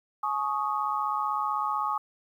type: chord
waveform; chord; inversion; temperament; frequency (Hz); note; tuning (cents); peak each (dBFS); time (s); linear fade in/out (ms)
sine; Ab suspended fourth; none; equal with one note detuned; 847.1 / 1108.7 / 1244.5; Ab5 / Db6 / Eb6; +34 / 0 / 0; -31 / -30 / -30; 0.23-1.98; 5
effects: 10-bit